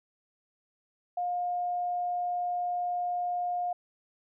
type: tone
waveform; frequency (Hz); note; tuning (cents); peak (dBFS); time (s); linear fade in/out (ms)
sine; 711; F5; +31; -28; 1.17-3.73; 5
effects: none